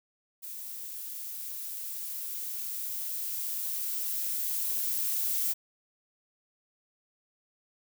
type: noise with level ramp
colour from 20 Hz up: violet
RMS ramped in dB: -41 to -29 dBFS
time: 0.42-5.54 s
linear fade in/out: 20 ms
effects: none